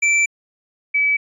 square / sine tone pair in turn, 2334 / 2291 Hz, D7 / D7, -11 / -44 cents, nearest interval unison, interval 33 cents, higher first, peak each -14 dBFS, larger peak neither, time 0.02-0.26 / 0.94-1.17 s, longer first, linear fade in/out 10 ms, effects resampled to 24000 Hz

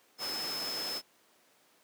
sine tone in noise, 5200 Hz, E8, 24 cents flat, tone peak -35 dBFS, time 0.18-1.02 s, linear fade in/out 50 ms, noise pink, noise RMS -39 dBFS, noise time 0.18-1.02 s, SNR +1 dB, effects pink hiss -65 dBFS RMS until 1.83 s + high-pass 300 Hz 12 dB/octave

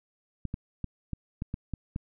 clicks, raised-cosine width 5 ms, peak -20 dBFS, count 8, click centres 0.453 / 0.541 / 0.843 / 1.133 / 1.421 / 1.541 / 1.737 / 1.961 s, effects none

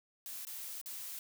blue noise with dropouts, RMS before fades -44 dBFS, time 0.26-1.19 s, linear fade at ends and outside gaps 1 ms, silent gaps 0.451-0.469 / 0.814-0.859 s, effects none

